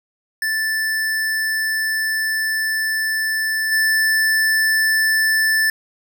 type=tone with level steps; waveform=square; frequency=1760 Hz; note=A6; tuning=in tune; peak=-19 / -15 dBFS; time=0.42-5.7 s; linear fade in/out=2 ms; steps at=3.71 s; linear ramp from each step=20 ms; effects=none